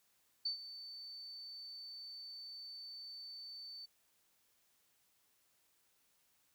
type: tone with ADSR envelope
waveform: sine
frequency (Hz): 4531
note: C#8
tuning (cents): +37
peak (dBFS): -33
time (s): 0.45-3.86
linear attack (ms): 8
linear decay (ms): 110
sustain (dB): -14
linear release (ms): 11
effects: white hiss -75 dBFS RMS until 6.54 s